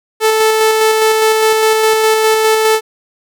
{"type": "tone with tremolo", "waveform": "sawtooth", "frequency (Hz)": 438.4, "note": "A4", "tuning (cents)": -6, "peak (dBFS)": -4, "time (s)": [0.2, 2.81], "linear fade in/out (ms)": 50, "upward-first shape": "square", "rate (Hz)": 4.9, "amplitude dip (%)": 25, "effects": []}